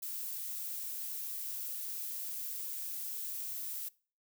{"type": "noise", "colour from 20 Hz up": "violet", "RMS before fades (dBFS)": -40, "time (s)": [0.02, 3.89], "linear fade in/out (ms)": 10, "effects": ["noise-tail reverb RT60 0.4 s tail -23 dB re dry"]}